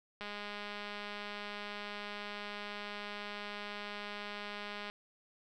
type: click train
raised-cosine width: 0.3 ms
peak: -27 dBFS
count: 967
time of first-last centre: 0.21-4.899 s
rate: 206 Hz
effects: none